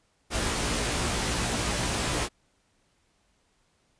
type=noise with comb filter; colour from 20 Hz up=pink; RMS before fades=-28 dBFS; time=0.3-2.29 s; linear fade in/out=50 ms; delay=17 ms; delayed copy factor=+0.9; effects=pink hiss -69 dBFS RMS until 3.99 s + resampled to 22050 Hz